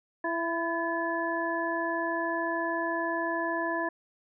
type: harmonic tone with a mistuned harmonic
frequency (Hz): 333.6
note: E4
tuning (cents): +21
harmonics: 1 / 2 / 3 / 5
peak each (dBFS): -33 / -33 / -33 / -33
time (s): 0.24-3.89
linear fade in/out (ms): 5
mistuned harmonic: 5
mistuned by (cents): +55
effects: none